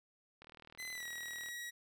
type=click train; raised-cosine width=0.3 ms; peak=-38 dBFS; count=43; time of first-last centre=0.42-1.486 s; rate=39.4 Hz
type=tone with pitch glide; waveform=sawtooth; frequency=2027 to 1913.2 Hz; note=B6 to A#6; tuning=+45 to +44 cents; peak=-39 dBFS; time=0.78-1.71 s; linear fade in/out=20 ms; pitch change=-101 cents; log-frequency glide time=0.92-1.05 s
effects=none